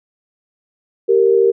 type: tone pair together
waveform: sine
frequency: 390 / 463.8 Hz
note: G4 / A#4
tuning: -9 / -9 cents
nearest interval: minor third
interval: 300 cents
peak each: -12 dBFS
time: 1.08-1.52 s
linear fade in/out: 20 ms
effects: none